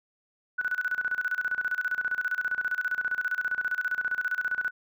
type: tone with tremolo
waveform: sine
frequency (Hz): 1484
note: F#6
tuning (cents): +5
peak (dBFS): -24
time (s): 0.58-4.71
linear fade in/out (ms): 10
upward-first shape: square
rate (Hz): 15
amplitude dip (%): 80
effects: none